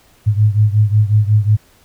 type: beating tone pair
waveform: sine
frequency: 104.3 / 109.8 Hz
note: G#2 / A2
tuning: +8 / -3 cents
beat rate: 5.5 Hz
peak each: -11 / -14 dBFS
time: 0.26-1.57 s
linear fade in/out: 20 ms
effects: pink hiss -51 dBFS RMS until 1.84 s